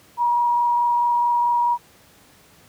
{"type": "tone with frequency modulation", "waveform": "sine", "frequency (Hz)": 957, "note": "A#5", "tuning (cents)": 45, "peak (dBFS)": -16, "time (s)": [0.17, 1.78], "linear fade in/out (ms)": 50, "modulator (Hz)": 24.6, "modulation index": 0.43, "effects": ["pink hiss -52 dBFS RMS until 2.68 s", "high-pass 80 Hz 12 dB/octave"]}